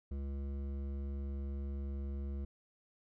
sine tone with hard clipping, 69.3 Hz, C#2, in tune, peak -39 dBFS, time 0.11-2.45 s, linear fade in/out 5 ms, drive 12 dB, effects none

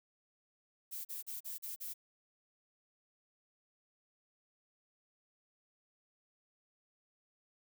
violet noise bursts, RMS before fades -43 dBFS, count 6, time 0.91-1.94 s, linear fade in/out 20 ms, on 140 ms, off 38 ms, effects none

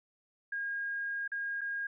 sine tone with dropouts, 1626 Hz, G#6, 37 cents flat, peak -33 dBFS, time 0.52-1.87 s, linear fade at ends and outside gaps 5 ms, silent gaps 1.278-1.317 / 1.61-1.614 s, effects none

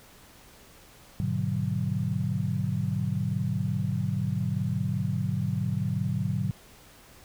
sine chord, G# half-diminished seventh, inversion none, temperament just, 103.83 / 124.59 / 149.51 / 186.89 Hz, G#2 / B2 / D3 / F#3, 0 / +16 / +31 / +18 cents, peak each -31 dBFS, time 1.2-6.51 s, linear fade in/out 0 ms, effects pink hiss -53 dBFS RMS until 7.24 s

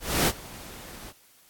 pink noise with ADSR envelope, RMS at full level -21 dBFS, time 0-1.13 s, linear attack 270 ms, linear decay 51 ms, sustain -22 dB, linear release 34 ms, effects white hiss -58 dBFS RMS until 1.49 s + AAC 64 kbps

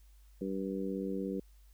harmonic tone, 96.6 Hz, G2, 25 cents flat, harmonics 2 / 3 / 4 / 5, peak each -37 / -39 / -40 / -41 dBFS, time 0.41-1.4 s, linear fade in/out 5 ms, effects added 50 Hz sine -56 dBFS peak until 1.73 s + white hiss -71 dBFS RMS until 1.73 s

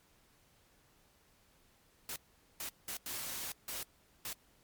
white noise bursts at uneven times, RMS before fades -41 dBFS, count 6, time 2.09-2.16 / 2.6-2.69 / 2.88-2.97 / 3.06-3.52 / 3.68-3.83 / 4.25-4.33 s, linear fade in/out 2 ms, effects pink hiss -68 dBFS RMS until 4.63 s + MP3 96 kbps

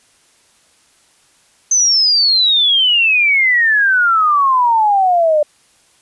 sine exponential sweep, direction down, 6260 to 589 Hz, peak -9 dBFS, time 1.71-5.43 s, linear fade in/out 5 ms, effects white hiss -53 dBFS RMS until 6.01 s + resampled to 24000 Hz

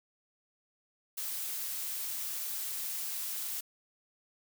blue noise, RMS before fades -37 dBFS, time 1.17-3.61 s, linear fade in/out 10 ms, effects none

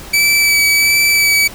sawtooth tone with vibrato, 2301 Hz, D7, 36 cents flat, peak -6 dBFS, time 0.13-1.48 s, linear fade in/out 10 ms, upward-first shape sine, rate 1.4 Hz, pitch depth 14 cents each way, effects pink hiss -33 dBFS RMS until 1.54 s

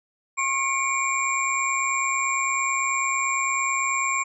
sine tone cluster, 1077 / 2236 / 2365 / 7380 Hz, C6 / C#7 / D7 / A#8, +50 / +14 / +12 / -18 cents, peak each -25 / -28 / -28 / -29 dBFS, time 0.37-4.24 s, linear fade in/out 20 ms, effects none

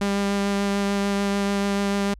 sawtooth tone with vibrato, 199.9 Hz, G3, 34 cents sharp, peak -17 dBFS, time 0.01-2.14 s, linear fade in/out 5 ms, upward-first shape triangle, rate 6.8 Hz, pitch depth 12 cents each way, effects added 50 Hz sine -42 dBFS peak until 2.19 s + low-pass 9000 Hz 12 dB/octave

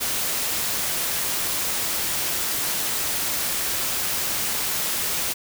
white noise, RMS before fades -25 dBFS, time 0-5.34 s, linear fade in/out 20 ms, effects none

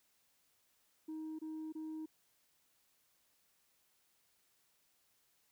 sine tone bursts, 314.3 Hz, D#4, 18 cents sharp, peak -39 dBFS, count 3, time 1.08-2.06 s, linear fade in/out 10 ms, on 310 ms, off 25 ms, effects tanh soft clip ceiling -40 dBFS + white hiss -75 dBFS RMS until 5.51 s

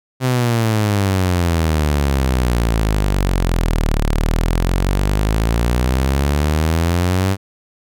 sawtooth exponential two-way sweep, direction down then up, 130.81 to 36.34 to 98.1 Hz, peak -10 dBFS, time 0.2-7.37 s, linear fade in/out 50 ms, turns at 4.01 s, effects none

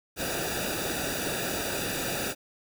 pink noise with comb filter, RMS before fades -31 dBFS, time 0.16-2.35 s, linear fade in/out 50 ms, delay 0.94 ms, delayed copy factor -0.8, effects none

